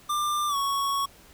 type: tone with pitch glide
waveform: square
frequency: 1191 to 1111.2 Hz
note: D6 to C#6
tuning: +24 to +4 cents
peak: -25 dBFS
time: 0.09-1.06 s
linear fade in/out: 10 ms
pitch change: -120 cents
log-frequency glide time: 0.48-0.56 s
effects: pink hiss -53 dBFS RMS until 1.33 s